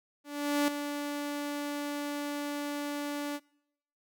sawtooth tone with ADSR envelope, 290 Hz, D4, 22 cents flat, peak -20 dBFS, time 0.24-3.4 s, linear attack 440 ms, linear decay 4 ms, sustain -9 dB, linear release 49 ms, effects noise-tail reverb RT60 0.8 s tail -25 dB re dry

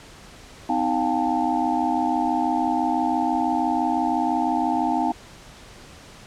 sine tone cluster, 254.7 / 314.5 / 708 / 802 / 888 Hz, C4 / D#4 / F5 / G5 / A5, -46 / +19 / +23 / +39 / +16 cents, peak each -26 dBFS, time 0.69-5.12 s, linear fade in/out 5 ms, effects pink hiss -45 dBFS RMS until 6.26 s + low-pass 8000 Hz 12 dB/octave

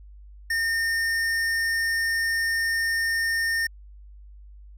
sine tone with hard clipping, 1822 Hz, A#6, 40 cents flat, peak -24 dBFS, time 0.5-3.67 s, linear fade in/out 5 ms, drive 13 dB, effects added 50 Hz sine -43 dBFS peak until 4.77 s

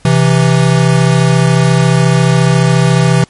square tone pair together, 130.96 / 165.2 Hz, C3 / E3, +2 / +4 cents, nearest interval major third, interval 402 cents, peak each -10 dBFS, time 0.05-3.24 s, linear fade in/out 2 ms, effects pink hiss -46 dBFS RMS until 3.29 s + MP3 48 kbps

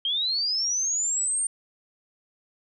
sine linear sweep, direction up, 3136 to 8870 Hz, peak -23 dBFS, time 0.05-1.47 s, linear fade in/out 2 ms, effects none

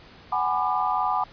sine chord, G# half-diminished seventh, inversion third, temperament just, 747.5 / 830.6 / 996.7 / 1196.1 Hz, F#5 / G#5 / B5 / D6, +17 / 0 / +16 / +31 cents, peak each -27 dBFS, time 0.32-1.24 s, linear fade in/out 5 ms, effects pink hiss -49 dBFS RMS until 1.32 s + resampled to 11025 Hz

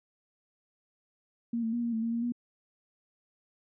sine tone with pitch steps, 233.6 / 224.9 / 238 / 234.7 / 223.4 / 230.5 / 233.3 / 240.7 Hz, A#3 / A3 / A#3 / A#3 / A3 / A#3 / A#3 / B3, +4 / +38 / +36 / +12 / +27 / -19 / +2 / -44 cents, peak -28 dBFS, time 1.53-2.322 s, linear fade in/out 5 ms, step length 99 ms, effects none

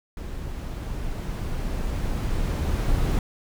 brown noise with level ramp, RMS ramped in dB -33 to -22 dBFS, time 0.17-3.19 s, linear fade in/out 2 ms, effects none

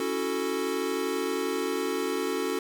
square chord, F# minor seventh, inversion second, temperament equal, 277.2 / 329.6 / 370 / 440 Hz, C#4 / E4 / F#4 / A4, 0 / 0 / 0 / 0 cents, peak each -34 / -37 / -32 / -32 dBFS, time 0-2.59 s, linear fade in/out 2 ms, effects 9-bit

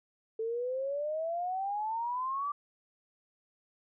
sine exponential sweep, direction up, 440 to 1174.7 Hz, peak -31 dBFS, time 0.39-2.52 s, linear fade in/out 5 ms, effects none

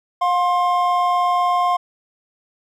triangle tone pair together, 714.1 / 1058 Hz, F5 / C6, +38 / +19 cents, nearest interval perfect fifth, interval 681 cents, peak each -16 dBFS, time 0.21-1.77 s, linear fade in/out 10 ms, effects none

